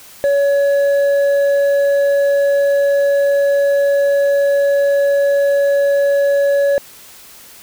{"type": "tone with hard clipping", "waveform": "sine", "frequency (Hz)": 563, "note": "C#5", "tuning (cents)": 27, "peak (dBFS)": -12, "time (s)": [0.24, 6.78], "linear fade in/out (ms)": 0, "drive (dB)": 4, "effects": ["white hiss -40 dBFS RMS until 7.62 s"]}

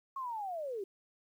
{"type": "linear sweep", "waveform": "sine", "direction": "down", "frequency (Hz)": [1100, 370.2], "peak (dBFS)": -36, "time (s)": [0.16, 0.84], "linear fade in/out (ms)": 5, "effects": ["11-bit"]}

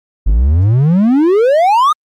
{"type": "exponential sweep", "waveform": "triangle", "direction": "up", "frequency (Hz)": [46.25, 1272], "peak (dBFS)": -5, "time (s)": [0.26, 1.93], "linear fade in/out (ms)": 10, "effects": ["Opus 48 kbps"]}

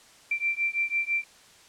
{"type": "beating tone pair", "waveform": "sine", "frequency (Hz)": [2349, 2355], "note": ["D7", "D7"], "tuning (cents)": [0, 4], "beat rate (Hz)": 6, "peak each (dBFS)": -28, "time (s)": [0.31, 1.24], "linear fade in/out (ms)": 5, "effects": ["white hiss -54 dBFS RMS until 1.68 s", "low-pass 8000 Hz 12 dB/octave"]}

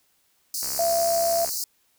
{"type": "high-pass noise", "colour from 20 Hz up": "pink", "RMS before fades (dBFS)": -29, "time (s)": [0.54, 1.64], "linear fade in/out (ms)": 2, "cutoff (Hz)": 4400, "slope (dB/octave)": 96}
{"type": "click train", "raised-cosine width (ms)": 0.5, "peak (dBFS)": -24, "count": 59, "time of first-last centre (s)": [0.63, 1.491], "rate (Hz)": 67.4}
{"type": "tone", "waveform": "sine", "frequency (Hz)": 675, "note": "E5", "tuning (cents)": 41, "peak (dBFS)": -20, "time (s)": [0.79, 1.45], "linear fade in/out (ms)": 2}
{"effects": ["white hiss -66 dBFS RMS until 1.98 s"]}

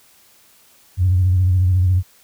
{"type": "tone with vibrato", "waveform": "sine", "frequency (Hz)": 91.5, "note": "F#2", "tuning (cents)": -19, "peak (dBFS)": -11, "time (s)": [0.97, 2.03], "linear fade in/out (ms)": 50, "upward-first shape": "sine", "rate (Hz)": 14, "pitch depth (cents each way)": 61, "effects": ["tanh soft clip ceiling -7 dBFS", "white hiss -52 dBFS RMS until 2.23 s"]}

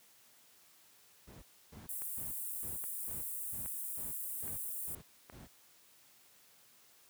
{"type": "noise bursts", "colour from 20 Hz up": "brown", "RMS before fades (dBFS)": -47, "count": 10, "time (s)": [1.27, 5.47], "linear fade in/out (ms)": 10, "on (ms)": 150, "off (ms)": 300}
{"type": "high-pass noise", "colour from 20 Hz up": "white", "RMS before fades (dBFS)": -41, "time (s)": [1.89, 4.95], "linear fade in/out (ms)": 2, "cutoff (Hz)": 8400, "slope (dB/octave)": 48}
{"type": "click train", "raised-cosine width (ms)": 0.5, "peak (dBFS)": -35, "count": 5, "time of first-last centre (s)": [2.02, 5.299], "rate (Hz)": 1.22}
{"effects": ["white hiss -64 dBFS RMS until 7.09 s", "high-pass 80 Hz 12 dB/octave"]}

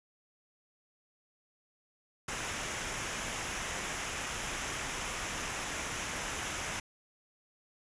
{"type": "noise with comb filter", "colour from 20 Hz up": "pink", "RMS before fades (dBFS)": -37, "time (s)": [2.28, 6.8], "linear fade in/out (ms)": 5, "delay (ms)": 0.23, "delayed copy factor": -0.55, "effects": ["resampled to 22050 Hz"]}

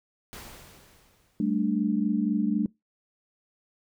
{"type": "noise with exponential decay", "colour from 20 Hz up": "pink", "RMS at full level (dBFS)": -41, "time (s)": [0.33, 1.81], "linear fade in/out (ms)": 0, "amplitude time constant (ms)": 320}
{"type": "chord", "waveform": "sine", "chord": "G suspended second", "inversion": "none", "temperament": "equal", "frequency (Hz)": [196, 220, 293.7], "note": ["G3", "A3", "D4"], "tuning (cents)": [0, 0, 0], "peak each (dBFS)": [-28, -26, -28], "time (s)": [1.4, 2.66], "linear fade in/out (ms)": 2}
{"effects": ["noise-tail reverb RT60 0.2 s tail -25 dB re dry"]}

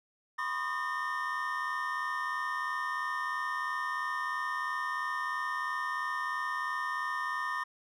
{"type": "tone cluster", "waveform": "triangle", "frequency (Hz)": [1002, 1085, 1222, 1819], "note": ["B5", "C#6", "D#6", "A#6"], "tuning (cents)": [25, -37, -32, -43], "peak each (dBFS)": [-37, -37, -35, -34], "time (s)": [0.38, 7.64], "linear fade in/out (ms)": 10, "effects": []}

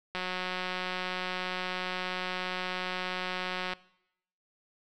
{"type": "click train", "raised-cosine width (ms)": 0.3, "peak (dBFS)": -18, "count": 657, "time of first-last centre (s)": [0.15, 3.735], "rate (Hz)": 183, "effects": ["noise-tail reverb RT60 0.8 s tail -21 dB re dry"]}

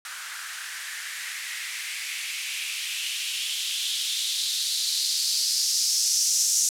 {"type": "noise with band-pass filter sweep", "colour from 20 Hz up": "violet", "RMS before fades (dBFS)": -27, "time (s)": [0.05, 6.69], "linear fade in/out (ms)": 2, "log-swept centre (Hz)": [1400, 6200], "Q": 3.3, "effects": ["low-pass 11000 Hz 12 dB/octave"]}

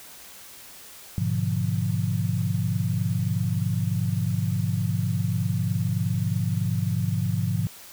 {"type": "chord", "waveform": "sine", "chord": "G# diminished seventh", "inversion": "none", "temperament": "equal", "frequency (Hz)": [103.83, 123.47, 146.83, 174.61], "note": ["G#2", "B2", "D3", "F3"], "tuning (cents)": [0, 0, 0, 0], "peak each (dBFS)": [-26, -28, -30, -28], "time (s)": [1.18, 7.67], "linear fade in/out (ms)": 0, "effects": ["white hiss -45 dBFS RMS until 7.92 s"]}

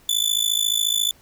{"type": "tone with amplitude modulation", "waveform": "sawtooth", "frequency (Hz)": 3495, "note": "A7", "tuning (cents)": -12, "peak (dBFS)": -12, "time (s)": [0.09, 1.11], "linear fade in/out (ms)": 2, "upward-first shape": "sine", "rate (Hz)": 54.2, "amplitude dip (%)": 90, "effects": ["pink hiss -54 dBFS RMS until 1.21 s"]}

